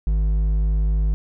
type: tone with hard clipping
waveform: triangle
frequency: 51.91 Hz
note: G#1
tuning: in tune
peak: -18 dBFS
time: 0.07-1.14 s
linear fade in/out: 0 ms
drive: 9 dB
effects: none